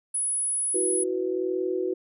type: tone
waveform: sine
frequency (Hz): 10180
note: D#9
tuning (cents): +39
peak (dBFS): -24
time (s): 0.14-1.04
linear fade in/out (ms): 10
type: chord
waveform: sine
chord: E suspended second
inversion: none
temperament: just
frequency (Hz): 329.6 / 370.8 / 494.4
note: E4 / F#4 / B4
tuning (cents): 0 / +4 / +2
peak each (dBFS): -32 / -26 / -32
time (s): 0.74-1.94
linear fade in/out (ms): 10
effects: none